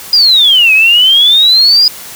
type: exponential two-way sweep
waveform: sine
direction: down then up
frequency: 4978 to 2512 to 4978 Hz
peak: -3 dBFS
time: 0.13-1.88 s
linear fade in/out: 2 ms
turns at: 0.73 s
effects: white hiss -28 dBFS RMS until 2.15 s